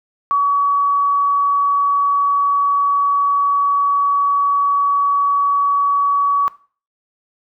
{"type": "tone", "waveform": "sine", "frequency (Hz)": 1133, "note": "C#6", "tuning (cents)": 37, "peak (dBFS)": -12, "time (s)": [0.31, 6.48], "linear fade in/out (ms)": 0, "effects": ["noise-tail reverb RT60 0.4 s tail -18 dB re dry"]}